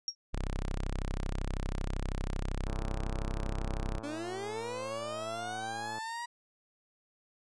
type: tone with exponential decay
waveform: sine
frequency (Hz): 5588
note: F8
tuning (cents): 0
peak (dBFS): -27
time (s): 0.08-0.15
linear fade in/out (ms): 1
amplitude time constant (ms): 15
type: tone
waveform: sawtooth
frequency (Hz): 32.72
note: C1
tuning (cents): +1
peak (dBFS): -28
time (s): 0.33-3.99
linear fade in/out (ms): 10
type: click train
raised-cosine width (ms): 1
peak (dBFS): -31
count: 371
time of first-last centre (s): 2.68-5.984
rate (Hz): 112
type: linear sweep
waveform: 30% pulse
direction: up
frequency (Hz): 280.1 to 963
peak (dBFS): -34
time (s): 4.03-6.26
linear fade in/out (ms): 10
effects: resampled to 22050 Hz